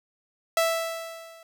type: tone with level ramp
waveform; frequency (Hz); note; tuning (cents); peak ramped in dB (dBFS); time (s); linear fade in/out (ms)
sawtooth; 659.3; E5; 0; -15 to -44; 0.57-1.43; 2
effects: none